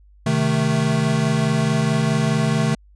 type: chord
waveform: square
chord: A diminished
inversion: first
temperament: equal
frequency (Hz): 130.81 / 155.56 / 220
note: C3 / Eb3 / A3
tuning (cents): 0 / 0 / 0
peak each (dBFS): -23 / -21 / -22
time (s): 0.26-2.75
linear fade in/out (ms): 5
effects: added 50 Hz sine -47 dBFS peak until 2.95 s + resampled to 22050 Hz